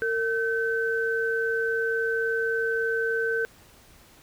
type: tone pair together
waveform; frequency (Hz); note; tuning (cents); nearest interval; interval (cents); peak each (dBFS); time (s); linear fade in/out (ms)
sine; 455.9 / 1533.5; A#4 / G6; -39 / -38; octave + major sixth; 2101; -26; 0.02-3.45; 0
effects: pink hiss -54 dBFS RMS until 4.22 s